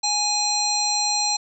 harmonic tone, 830.6 Hz, G#5, in tune, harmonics 1 / 3 / 5 / 7 / 9, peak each -26 / -34 / -23 / -27 / -27 dBFS, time 0.03-1.37 s, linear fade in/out 10 ms, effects none

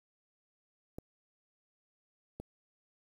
clicks, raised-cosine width 2 ms, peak -28 dBFS, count 2, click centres 0.985 / 2.4 s, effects 9-bit

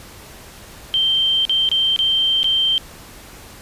sine tone with dropouts, 3136 Hz, G7, in tune, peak -14 dBFS, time 0.94-2.78 s, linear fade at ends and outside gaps 0 ms, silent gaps 1.452-1.495 / 1.69-1.715 / 1.962-1.99 / 2.431-2.443 s, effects pink hiss -40 dBFS RMS until 3.61 s + resampled to 32000 Hz

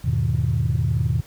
sine chord, E major seventh, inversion none, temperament equal with one note detuned, 81.27 / 103.83 / 123.47 / 155.56 Hz, E2 / G#2 / B2 / D#3, -24 / 0 / 0 / 0 cents, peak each -24 / -23 / -21 / -25 dBFS, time 0.04-1.21 s, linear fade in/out 10 ms, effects tanh soft clip ceiling -11 dBFS + pink hiss -49 dBFS RMS until 1.26 s

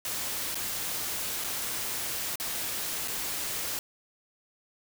white noise with dropouts, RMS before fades -33 dBFS, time 0.05-3.79 s, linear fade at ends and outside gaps 1 ms, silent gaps 0.546-0.554 / 1.44-1.444 / 2.357-2.399 / 3.076-3.081 s, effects none

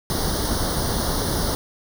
pink noise with comb filter, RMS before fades -23 dBFS, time 0.1-1.55 s, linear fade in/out 0 ms, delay 0.2 ms, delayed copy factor +1, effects none

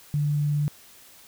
sine tone, 147 Hz, D3, 2 cents sharp, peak -21 dBFS, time 0.14-0.68 s, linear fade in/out 0 ms, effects white hiss -51 dBFS RMS until 1.27 s

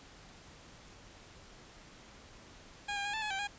15% pulse tone with pitch steps, 817 / 804 / 819 / 878 / 848 / 778 / 816 Hz, G#5 / G5 / G#5 / A5 / G#5 / G5 / G#5, -29 / +44 / -24 / -4 / +36 / -13 / -31 cents, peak -28 dBFS, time 2.88-3.475 s, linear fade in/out 10 ms, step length 85 ms, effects pink hiss -55 dBFS RMS until 3.58 s + resampled to 16000 Hz

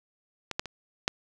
clicks, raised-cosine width 0.2 ms, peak -15 / -10 / -21 / -7 dBFS, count 4, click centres 0.513 / 0.595 / 0.657 / 1.079 s, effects none

